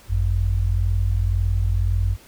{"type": "tone pair together", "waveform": "sine", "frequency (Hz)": [50.58, 92.5], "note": ["G#1", "F#2"], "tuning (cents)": [-45, 0], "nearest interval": "minor seventh", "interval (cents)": 1045, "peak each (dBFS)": -20, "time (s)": [0.08, 2.17], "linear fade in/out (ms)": 50, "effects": ["pink hiss -49 dBFS RMS until 2.27 s"]}